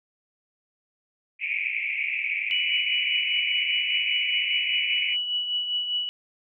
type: band-pass noise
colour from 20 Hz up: white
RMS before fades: -28 dBFS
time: 1.39-5.17 s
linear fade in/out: 50 ms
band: 2200 to 2500 Hz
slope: 96 dB/octave
type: tone with tremolo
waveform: sine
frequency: 2945 Hz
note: F#7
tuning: 9 cents flat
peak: -22 dBFS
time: 2.51-6.09 s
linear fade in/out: 0 ms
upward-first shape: triangle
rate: 5 Hz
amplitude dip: 55%
effects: none